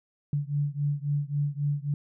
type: beating tone pair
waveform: sine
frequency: 143.1 / 146.8 Hz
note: D3 / D3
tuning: -45 / 0 cents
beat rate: 3.7 Hz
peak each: -28 / -29 dBFS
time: 0.33-1.94 s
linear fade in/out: 2 ms
effects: none